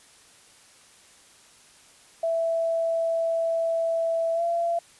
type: tone with pitch glide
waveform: sine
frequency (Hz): 661 to 680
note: E5 to F5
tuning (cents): +5 to -46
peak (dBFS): -22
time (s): 2.23-4.79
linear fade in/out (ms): 5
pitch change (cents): +49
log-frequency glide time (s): 4.34-4.42
effects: white hiss -54 dBFS RMS until 4.99 s + resampled to 24000 Hz